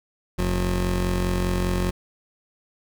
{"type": "tone pair together", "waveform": "25% pulse", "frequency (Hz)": [45, 180], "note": ["F#1", "F#3"], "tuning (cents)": [-47, -47], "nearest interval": "2 octaves", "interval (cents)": 2400, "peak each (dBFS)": [-20, -21], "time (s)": [0.38, 1.91], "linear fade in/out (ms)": 10, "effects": []}